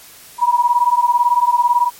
sine beating tone pair, 957 / 975 Hz, A#5 / B5, +45 / -23 cents, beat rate 18 Hz, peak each -14 dBFS, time 0.38-1.91 s, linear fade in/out 50 ms, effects white hiss -41 dBFS RMS until 1.99 s + MP3 64 kbps

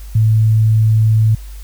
sine tone, 110 Hz, A2, in tune, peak -8 dBFS, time 0.15-1.35 s, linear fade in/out 5 ms, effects added 50 Hz sine -28 dBFS peak until 1.63 s + white hiss -44 dBFS RMS until 1.63 s

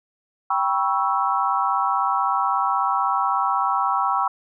sine chord, C# half-diminished seventh, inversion second, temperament equal with one note detuned, 784 / 972.5 / 1108.7 / 1318.5 Hz, G5 / B5 / C#6 / E6, 0 / -27 / 0 / 0 cents, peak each -24 dBFS, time 0.5-4.28 s, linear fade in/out 5 ms, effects none

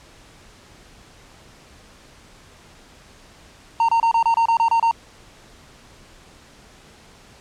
triangle tone bursts, 918 Hz, A#5, 27 cents flat, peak -12 dBFS, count 10, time 3.8-4.912 s, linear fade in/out 2 ms, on 86 ms, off 28 ms, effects pink hiss -48 dBFS RMS until 7.4 s + low-pass 8000 Hz 12 dB/octave

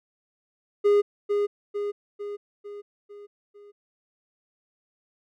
triangle tone with echo, 409.9 Hz, G#4, 23 cents flat, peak -14 dBFS, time 0.84-1.02 s, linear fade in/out 20 ms, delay 450 ms, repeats 6, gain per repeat -5 dB, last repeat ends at 3.72 s, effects none

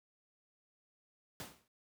pink noise with exponential decay, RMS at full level -42 dBFS, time 1.4-1.68 s, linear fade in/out 1 ms, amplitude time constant 60 ms, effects high-pass 80 Hz 12 dB/octave

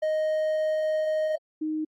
triangle / sine tone pair in turn, 622.3 / 310.4 Hz, D#5 / D#4, 0 / -4 cents, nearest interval octave, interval 1204 cents, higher first, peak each -21 / -26 dBFS, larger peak first, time 0.02-1.36 / 1.61-1.85 s, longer first, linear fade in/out 10 ms, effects AAC 48 kbps

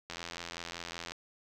click train, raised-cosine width 0.2 ms, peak -22 dBFS, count 88, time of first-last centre 0.1-1.12 s, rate 85.3 Hz, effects none

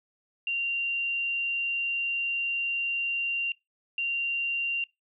sine tone bursts at uneven times, 2770 Hz, F7, 15 cents flat, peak -26 dBFS, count 2, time 0.47-3.52 / 3.98-4.84 s, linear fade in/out 2 ms, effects noise-tail reverb RT60 0.2 s tail -24 dB re dry

